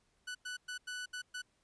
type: tone bursts at uneven times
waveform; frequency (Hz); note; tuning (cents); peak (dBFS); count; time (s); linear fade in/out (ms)
sawtooth; 1487; F#6; +8; -36; 6; 0.27-0.35 / 0.45-0.57 / 0.68-0.78 / 0.87-1.06 / 1.13-1.22 / 1.34-1.42; 10
effects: pink hiss -75 dBFS RMS until 1.63 s + resampled to 22050 Hz